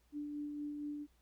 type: tone with tremolo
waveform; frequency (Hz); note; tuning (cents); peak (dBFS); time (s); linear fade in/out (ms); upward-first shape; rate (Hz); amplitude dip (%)
sine; 293.7; D4; 0; -38; 0.12-1.07; 50; sine; 4.3; 30
effects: added 60 Hz sine -70 dBFS peak until 1.21 s + pink hiss -75 dBFS RMS until 1.21 s